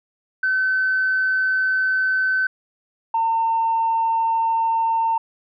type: tone pair in turn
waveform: sine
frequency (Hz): 1525 / 906.8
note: G6 / A#5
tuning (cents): -48 / -48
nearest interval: major sixth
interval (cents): 900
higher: first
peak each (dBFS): -16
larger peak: neither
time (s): 0.43-2.47 / 3.14-5.18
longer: neither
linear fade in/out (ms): 5
effects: tanh soft clip ceiling -12 dBFS